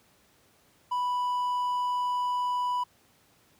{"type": "tone", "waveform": "triangle", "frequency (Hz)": 987.8, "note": "B5", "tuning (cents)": 0, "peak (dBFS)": -24, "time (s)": [0.91, 2.84], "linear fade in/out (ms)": 10, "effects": ["pink hiss -63 dBFS RMS until 3.59 s", "high-pass 80 Hz 12 dB/octave"]}